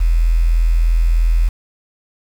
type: tone with quantisation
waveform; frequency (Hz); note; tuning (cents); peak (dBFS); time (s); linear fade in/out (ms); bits
sine; 41.57; E1; +15; -10; 0-1.49; 10; 6
effects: none